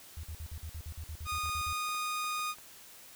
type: tone bursts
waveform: sine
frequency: 79.3 Hz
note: D#2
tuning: 33 cents sharp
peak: -38 dBFS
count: 14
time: 0.17-1.729 s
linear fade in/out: 0 ms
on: 64 ms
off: 51 ms
type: tone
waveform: sawtooth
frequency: 1233 Hz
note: D#6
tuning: 16 cents flat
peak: -29 dBFS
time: 1.25-2.55 s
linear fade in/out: 50 ms
type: clicks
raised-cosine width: 0.5 ms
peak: -38 dBFS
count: 8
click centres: 1.351 / 1.458 / 1.49 / 1.889 / 1.947 / 2.243 / 2.393 / 2.585 s
effects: white hiss -53 dBFS RMS until 3.15 s